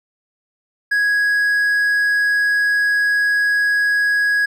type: tone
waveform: triangle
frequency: 1661.2 Hz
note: G#6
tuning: in tune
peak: -12 dBFS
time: 0.91-4.46 s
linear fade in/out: 10 ms
effects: none